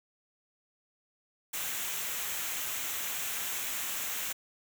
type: noise with comb filter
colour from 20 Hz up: white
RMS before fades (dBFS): -35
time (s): 1.53-4.33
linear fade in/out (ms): 10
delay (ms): 0.21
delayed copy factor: -0.5
effects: none